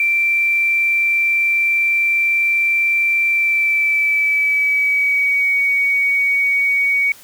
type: tone with pitch glide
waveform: sine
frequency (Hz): 2349 to 2246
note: D7 to C#7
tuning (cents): 0 to +22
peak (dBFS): -13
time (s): 0-7.12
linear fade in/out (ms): 2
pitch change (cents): -78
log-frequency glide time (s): 3.28-5.58
effects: white hiss -43 dBFS RMS until 7.23 s